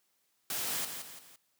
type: noise with echo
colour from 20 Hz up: white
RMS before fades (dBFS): -35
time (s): 0.5-0.85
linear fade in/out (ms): 2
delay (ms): 170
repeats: 3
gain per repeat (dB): -7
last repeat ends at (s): 1.36
effects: white hiss -75 dBFS RMS until 1.59 s + high-pass 100 Hz 12 dB/octave

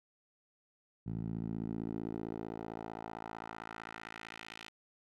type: tone with band-pass filter sweep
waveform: 10% pulse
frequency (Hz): 55.5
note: A1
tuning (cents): +16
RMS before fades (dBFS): -42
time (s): 1.06-4.69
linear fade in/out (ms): 10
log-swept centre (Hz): 140 to 3000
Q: 1.4
effects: none

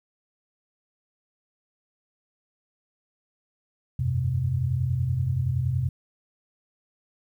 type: chord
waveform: sine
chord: F suspended second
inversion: none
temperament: equal with one note detuned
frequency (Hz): 87.31 / 98 / 128.42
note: F2 / G2 / C3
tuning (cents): 0 / 0 / -32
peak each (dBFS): -29 / -30 / -24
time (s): 3.99-5.89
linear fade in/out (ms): 5
effects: 10-bit

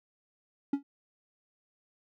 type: tone with exponential decay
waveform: triangle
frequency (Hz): 280.2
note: C#4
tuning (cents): +19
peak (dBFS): -20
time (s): 0.73-0.83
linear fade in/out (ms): 5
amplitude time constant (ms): 21
effects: none

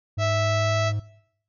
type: tone with pitch glide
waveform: triangle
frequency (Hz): 102.9 to 104.94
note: G#2 to G#2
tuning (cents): -16 to +18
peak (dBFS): -22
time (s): 0.17-1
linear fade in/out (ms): 10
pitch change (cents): +34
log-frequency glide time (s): 0.28-0.84
type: harmonic tone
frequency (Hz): 657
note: E5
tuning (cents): -6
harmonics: 1 / 2 / 3 / 4 / 5 / 6 / 7 / 8 / 9 / 10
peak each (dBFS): -23 / -29 / -33 / -35 / -37 / -39 / -40 / -41 / -42 / -43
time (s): 0.18-0.93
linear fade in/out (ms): 50
effects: noise-tail reverb RT60 0.7 s tail -20 dB re dry

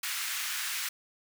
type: high-pass noise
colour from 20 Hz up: pink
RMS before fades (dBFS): -34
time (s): 0.03-0.89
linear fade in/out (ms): 5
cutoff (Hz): 1400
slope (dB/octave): 24
effects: none

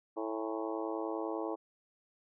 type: harmonic tone with a mistuned harmonic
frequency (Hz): 110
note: A2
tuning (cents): 0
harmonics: 3 / 4 / 5 / 6 / 7 / 8 / 9 / 10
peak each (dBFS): -38 / -40 / -42 / -44 / -45 / -46 / -47 / -48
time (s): 0.16-1.56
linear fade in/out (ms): 20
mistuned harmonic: 7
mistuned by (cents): +67
effects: none

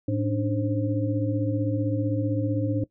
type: tone cluster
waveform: sine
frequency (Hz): 109 / 284.4 / 300 / 528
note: A2 / C#4 / D4 / C5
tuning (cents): -16 / +45 / +37 / +16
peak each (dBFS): -26 / -29 / -28 / -32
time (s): 0.08-2.84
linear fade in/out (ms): 5
effects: noise-tail reverb RT60 0.1 s tail -18 dB re dry

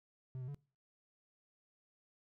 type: tone with pitch steps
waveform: triangle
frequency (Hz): 129.5 / 126.2 / 142.8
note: C3 / B2 / D3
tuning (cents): -17 / +38 / -48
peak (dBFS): -39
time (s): 0.35-0.545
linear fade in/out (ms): 0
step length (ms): 65
effects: noise-tail reverb RT60 0.4 s tail -24 dB re dry

